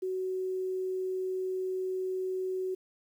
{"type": "tone", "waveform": "sine", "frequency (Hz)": 373.5, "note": "F#4", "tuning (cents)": 16, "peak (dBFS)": -30, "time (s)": [0.02, 2.75], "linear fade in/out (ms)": 10, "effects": ["10-bit"]}